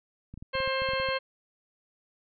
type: clicks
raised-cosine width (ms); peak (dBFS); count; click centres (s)
5; -30; 11; 0.34 / 0.376 / 0.425 / 0.553 / 0.603 / 0.676 / 0.82 / 0.889 / 0.935 / 1 / 1.088
type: harmonic tone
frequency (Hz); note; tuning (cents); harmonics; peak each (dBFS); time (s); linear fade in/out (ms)
530; C5; +22; 1 / 2 / 3 / 4 / 5 / 6 / 8; -30 / -33 / -35 / -36 / -37 / -38 / -39; 0.53-1.19; 20
effects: none

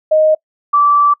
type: tone pair in turn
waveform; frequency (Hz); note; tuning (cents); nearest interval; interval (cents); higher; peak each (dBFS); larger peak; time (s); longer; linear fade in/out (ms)
sine; 622.3 / 1161.6; D#5 / D6; 0 / -19; major seventh; 1081; second; -7; neither; 0.11-0.35 / 0.73-1.14; second; 10
effects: noise-tail reverb RT60 0.1 s tail -25 dB re dry

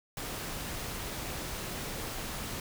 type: noise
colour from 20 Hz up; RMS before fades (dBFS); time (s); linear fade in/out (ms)
pink; -38; 0.17-2.6; 2
effects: none

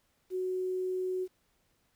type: tone with quantisation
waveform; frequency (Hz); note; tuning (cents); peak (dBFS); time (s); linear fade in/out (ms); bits
sine; 370; F#4; 0; -30; 0.3-1.28; 50; 10
effects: pink hiss -73 dBFS RMS until 1.95 s

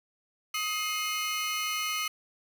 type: tone cluster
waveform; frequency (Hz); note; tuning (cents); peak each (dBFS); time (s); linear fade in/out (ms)
30% pulse; 1257 / 2126 / 2966; D#6 / C7 / F#7; +17 / +27 / +4; -31; 0.54-2.08; 5
effects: none

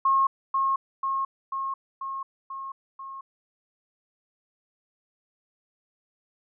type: tone with echo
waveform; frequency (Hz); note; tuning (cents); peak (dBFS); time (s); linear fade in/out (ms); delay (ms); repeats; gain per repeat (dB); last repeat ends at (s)
sine; 1081; C#6; -44; -18; 0.05-0.27; 5; 490; 6; -3; 3.21
effects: none

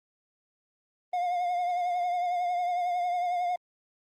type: tone with vibrato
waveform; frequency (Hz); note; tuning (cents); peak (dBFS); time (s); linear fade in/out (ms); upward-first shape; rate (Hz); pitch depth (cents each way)
triangle; 711; F5; +31; -24; 1.13-3.56; 5; triangle; 11; 47
effects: Opus 24 kbps

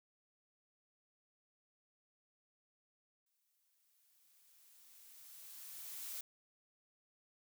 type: noise with exponential growth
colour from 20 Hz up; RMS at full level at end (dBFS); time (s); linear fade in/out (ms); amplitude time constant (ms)
blue; -44; 3.26-6.21; 5; 640
effects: none

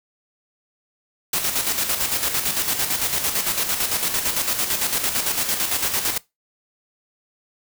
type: noise with tremolo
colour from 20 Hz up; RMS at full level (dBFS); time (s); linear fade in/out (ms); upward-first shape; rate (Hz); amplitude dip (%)
white; -21; 1.33-6.18; 5; square; 8.9; 50
effects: noise-tail reverb RT60 0.2 s tail -21 dB re dry

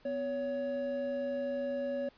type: tone pair together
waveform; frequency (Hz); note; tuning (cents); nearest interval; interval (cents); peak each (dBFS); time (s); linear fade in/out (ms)
triangle; 250 / 561.2; B3 / C#5; +21 / +21; octave + major second; 1400; -37 / -31; 0.05-2.09; 5
effects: pink hiss -63 dBFS RMS until 2.17 s + resampled to 11025 Hz

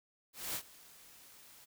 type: noise with ADSR envelope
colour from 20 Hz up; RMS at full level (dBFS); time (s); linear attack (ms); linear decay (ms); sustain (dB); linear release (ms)
white; -37; 0.33-1.66; 220; 70; -21; 24
effects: none

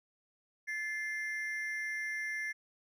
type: ring-modulated tone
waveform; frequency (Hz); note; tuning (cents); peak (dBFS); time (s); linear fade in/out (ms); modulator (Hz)
triangle; 1917; A#6; +48; -30; 0.67-2.53; 20; 177
effects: none

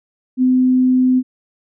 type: tone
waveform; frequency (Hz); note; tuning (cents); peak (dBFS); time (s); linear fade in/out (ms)
sine; 255.2; C4; -43; -10; 0.37-1.23; 50
effects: none

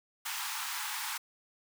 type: high-pass noise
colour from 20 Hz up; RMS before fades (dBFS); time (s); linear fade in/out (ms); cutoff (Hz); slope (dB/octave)
pink; -37; 0.25-1.18; 10; 810; 96
effects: none

